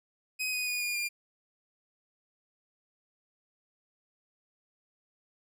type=tone with pitch steps; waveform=sawtooth; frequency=2517 / 2488 / 2460 / 2431 / 2403 Hz; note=D#7 / D#7 / D#7 / D#7 / D7; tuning=+19 / -1 / -20 / -41 / +39 cents; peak=-27 dBFS; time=0.39-1.09 s; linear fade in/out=20 ms; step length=140 ms; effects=none